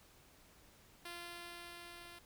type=tone with level ramp; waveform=5% pulse; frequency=345.8 Hz; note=F4; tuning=17 cents flat; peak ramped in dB=-34 to -41 dBFS; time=1.05-2.19 s; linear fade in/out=5 ms; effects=pink hiss -64 dBFS RMS until 2.25 s